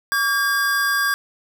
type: tone pair together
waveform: square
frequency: 1142 / 1615 Hz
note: D6 / G#6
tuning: -49 / -49 cents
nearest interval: tritone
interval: 600 cents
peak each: -25 / -19 dBFS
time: 0.12-1.14 s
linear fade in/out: 0 ms
effects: none